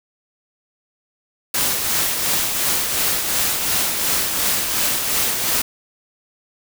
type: noise with tremolo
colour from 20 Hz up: white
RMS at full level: -18 dBFS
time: 1.54-5.62 s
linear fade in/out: 5 ms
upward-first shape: triangle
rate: 2.8 Hz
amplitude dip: 45%
effects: none